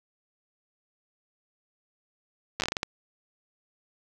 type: slowing click train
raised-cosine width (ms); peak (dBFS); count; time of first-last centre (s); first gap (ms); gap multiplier
0.2; -10; 9; 2.6-2.831; 9; 1.32
effects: none